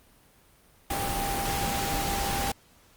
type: tone in noise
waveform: sine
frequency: 795 Hz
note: G5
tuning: 24 cents sharp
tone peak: -31 dBFS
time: 0.9-2.52 s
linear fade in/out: 5 ms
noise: pink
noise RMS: -30 dBFS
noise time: 0.9-2.52 s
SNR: -4 dB
effects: pink hiss -59 dBFS RMS until 2.96 s + Opus 32 kbps